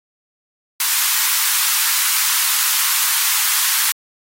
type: high-pass noise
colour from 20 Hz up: white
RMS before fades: -17 dBFS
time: 0.8-3.92 s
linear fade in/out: 2 ms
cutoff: 920 Hz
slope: 48 dB/octave
effects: AAC 48 kbps